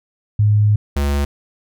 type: tone pair in turn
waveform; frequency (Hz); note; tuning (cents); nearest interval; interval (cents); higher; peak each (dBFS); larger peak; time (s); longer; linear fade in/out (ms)
sine / square; 104.9 / 71.03; G#2 / C#2; +18 / +43; perfect fifth; 675; first; -10 / -16; first; 0.39-0.76 / 0.96-1.25; first; 5
effects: none